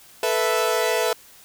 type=chord; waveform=sawtooth; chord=A suspended second; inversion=none; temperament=equal; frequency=440 / 493.9 / 659.3 Hz; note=A4 / B4 / E5; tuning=0 / 0 / 0 cents; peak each=-20 dBFS; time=0.23-1.13 s; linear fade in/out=2 ms; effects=white hiss -49 dBFS RMS until 1.44 s